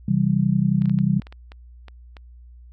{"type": "chord", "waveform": "sine", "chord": "C major", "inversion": "none", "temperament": "equal with one note detuned", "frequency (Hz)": [133.56, 164.81, 196], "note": ["C3", "E3", "G3"], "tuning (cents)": [36, 0, 0], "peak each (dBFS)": [-22, -21, -20], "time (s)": [0.08, 1.2], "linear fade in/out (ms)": 5}
{"type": "clicks", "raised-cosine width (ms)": 0.3, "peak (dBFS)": -26, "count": 10, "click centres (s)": [0.82, 0.857, 0.896, 0.988, 1.22, 1.269, 1.325, 1.519, 1.883, 2.168]}
{"effects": ["added 60 Hz sine -42 dBFS peak until 2.72 s"]}